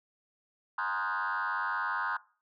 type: tone with frequency modulation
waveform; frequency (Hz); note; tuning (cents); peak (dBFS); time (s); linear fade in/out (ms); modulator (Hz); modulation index
sine; 1244.5; D#6; 0; -28; 0.78-2.17; 5; 97.3; 3.6
effects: noise-tail reverb RT60 0.4 s tail -21 dB re dry + tanh soft clip ceiling -26 dBFS